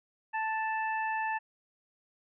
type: harmonic tone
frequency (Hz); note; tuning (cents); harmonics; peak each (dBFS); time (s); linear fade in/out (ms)
880; A5; 0; 1 / 2 / 3; -31 / -35 / -41; 0.33-1.39; 20
effects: none